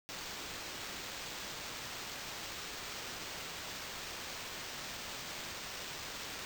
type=noise with sample-and-hold; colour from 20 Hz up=white; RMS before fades=-44 dBFS; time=0.09-6.45 s; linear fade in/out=0 ms; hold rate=11025 Hz; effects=none